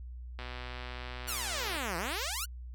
click train, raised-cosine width 0.3 ms, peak -26 dBFS, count 172, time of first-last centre 0.39-1.769 s, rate 124 Hz
5% pulse exponential two-way sweep, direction down then up, 1536 to 160.5 to 1536 Hz, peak -22 dBFS, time 1.27-2.46 s, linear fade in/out 20 ms, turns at 1.97 s
effects added 61 Hz sine -41 dBFS peak until 2.74 s

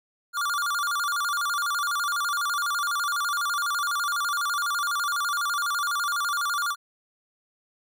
square tone with vibrato, 1281 Hz, E6, 50 cents flat, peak -25 dBFS, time 0.33-6.76 s, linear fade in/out 50 ms, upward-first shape square, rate 12 Hz, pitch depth 170 cents each way, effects none

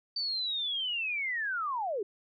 sine linear sweep, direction down, 4609 to 370 Hz, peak -30 dBFS, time 0.16-2.03 s, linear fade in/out 5 ms, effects none

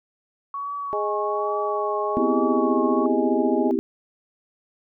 sine tone with vibrato, 1116 Hz, C#6, 11 cents sharp, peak -27 dBFS, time 0.54-3.06 s, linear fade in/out 2 ms, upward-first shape triangle, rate 1.2 Hz, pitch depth 44 cents each way
harmonic tone, 207.7 Hz, G#3, in tune, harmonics 2 / 3 / 4, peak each -26 / -28 / -29 dBFS, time 0.93-3.71 s, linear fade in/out 0 ms
sine chord, C major seventh, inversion third, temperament equal, 246.9 / 261.6 / 329.6 / 392 Hz, B3 / C4 / E4 / G4, 0 / 0 / 0 / 0 cents, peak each -25 dBFS, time 2.17-3.79 s, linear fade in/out 0 ms
effects none

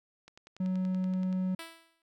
click train, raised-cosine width 0.2 ms, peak -34 dBFS, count 12, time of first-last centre 0.28-1.328 s, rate 10.5 Hz
triangle tone, 185.7 Hz, F#3, 7 cents sharp, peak -26 dBFS, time 0.6-1.55 s, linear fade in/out 5 ms
5% pulse tone with exponential decay, 329.6 Hz, E4, in tune, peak -27 dBFS, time 1.59-2.02 s, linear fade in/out 2 ms, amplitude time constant 93 ms
effects none

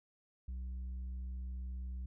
sine tone with tanh clipping, 62.9 Hz, B1, 32 cents sharp, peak -40 dBFS, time 0.48-2.06 s, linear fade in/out 5 ms, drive 4 dB, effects none

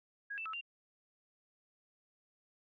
sine tone with pitch steps, 1647 / 2654 / 1303 / 2780 Hz, G#6 / E7 / E6 / F7, -15 / +11 / -20 / -9 cents, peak -39 dBFS, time 0.3-0.612 s, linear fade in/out 10 ms, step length 78 ms, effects none

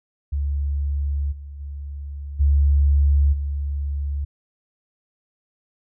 sine tone with level steps, 71.1 Hz, C#2, 45 cents sharp, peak -20 / -33 / -29 / -13 / -22 dBFS, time 0.32-4.25 s, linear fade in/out 10 ms, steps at 1.31 / 1.59 / 2.39 / 3.32 s, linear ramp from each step 20 ms, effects none

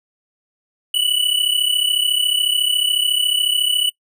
square tone pair together, 2944 / 2978 Hz, F#7 / F#7, -9 / +11 cents, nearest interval unison, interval 20 cents, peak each -19 dBFS, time 0.94-3.9 s, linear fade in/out 5 ms, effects noise-tail reverb RT60 0.1 s tail -24 dB re dry

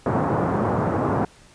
pink band-pass noise, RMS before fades -22 dBFS, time 0.06-1.25 s, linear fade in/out 2 ms, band 100 to 1200 Hz, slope 24 dB/octave, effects pink hiss -51 dBFS RMS until 1.54 s + resampled to 22050 Hz

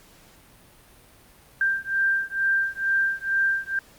sine beating tone pair, 1580 / 1582.2 Hz, G6 / G6, +13 / +16 cents, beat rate 2.2 Hz, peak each -24 dBFS, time 1.61-3.79 s, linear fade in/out 2 ms, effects pink hiss -53 dBFS RMS until 3.98 s + Opus 48 kbps

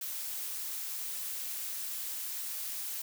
blue noise, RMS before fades -38 dBFS, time 0.01-3.02 s, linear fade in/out 5 ms, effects none

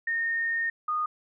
sine tone pair in turn, 1837 / 1230.7 Hz, A#6 / D#6, -26 / -19 cents, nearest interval perfect fifth, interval 693 cents, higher first, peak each -25 dBFS, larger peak neither, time 0.07-0.7 / 0.88-1.06 s, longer first, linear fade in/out 5 ms, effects none

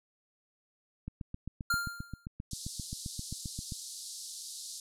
click train, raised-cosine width 5 ms, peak -26 dBFS, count 21, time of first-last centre 1.08-3.722 s, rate 7.57 Hz
square tone with exponential decay, 1396.9 Hz, F6, in tune, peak -26 dBFS, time 1.7-2.26 s, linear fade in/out 5 ms, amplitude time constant 120 ms
pink band-pass noise, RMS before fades -44 dBFS, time 2.51-4.8 s, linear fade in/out 2 ms, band 4000 to 11000 Hz, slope 48 dB/octave
effects none

